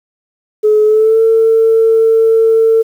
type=tone with pitch glide; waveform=sine; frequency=426.6 to 449.1 Hz; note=G#4 to A4; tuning=+46 to +35 cents; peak=-5 dBFS; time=0.63-2.83 s; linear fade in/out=20 ms; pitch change=+89 cents; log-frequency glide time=0.85-1.2 s; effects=tanh soft clip ceiling -1 dBFS + 7-bit